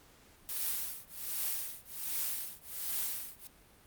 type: noise with tremolo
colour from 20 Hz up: blue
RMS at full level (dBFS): -33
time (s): 0.49-3.47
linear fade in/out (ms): 0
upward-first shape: triangle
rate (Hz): 1.3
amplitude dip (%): 100
effects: pink hiss -61 dBFS RMS until 3.86 s + Opus 48 kbps